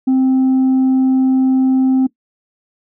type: tone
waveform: sine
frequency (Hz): 261.6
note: C4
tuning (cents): 0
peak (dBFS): -7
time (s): 0.07-2.07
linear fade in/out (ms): 10
effects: noise-tail reverb RT60 0.1 s tail -20 dB re dry + tanh soft clip ceiling -9 dBFS